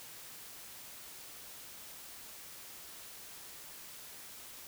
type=silence; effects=white hiss -50 dBFS RMS until 4.67 s